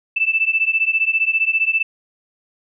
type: beating tone pair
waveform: sine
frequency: 2637 / 2652 Hz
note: E7 / E7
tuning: 0 / +10 cents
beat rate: 15 Hz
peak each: -18 dBFS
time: 0.16-1.83 s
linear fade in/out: 10 ms
effects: none